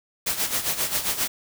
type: noise with tremolo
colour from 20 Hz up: white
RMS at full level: -23 dBFS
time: 0.26-1.28 s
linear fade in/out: 10 ms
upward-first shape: sine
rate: 7.5 Hz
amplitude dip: 70%
effects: none